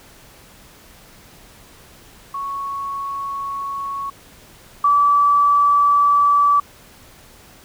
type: tone pair in turn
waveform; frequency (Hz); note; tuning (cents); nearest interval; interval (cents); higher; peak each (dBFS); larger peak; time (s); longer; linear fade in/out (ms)
sine; 1108.7 / 1154; C#6 / D6; 0 / -31; minor second; 69; second; -23 / -11; second; 2.34-4.1 / 4.84-6.6; neither; 5
effects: pink hiss -46 dBFS RMS until 7.64 s

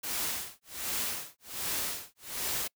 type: noise with tremolo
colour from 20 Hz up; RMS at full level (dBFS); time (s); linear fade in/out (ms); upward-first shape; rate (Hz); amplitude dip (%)
white; -32; 0.03-2.68; 10; sine; 1.3; 100
effects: noise-tail reverb RT60 0.1 s tail -26 dB re dry

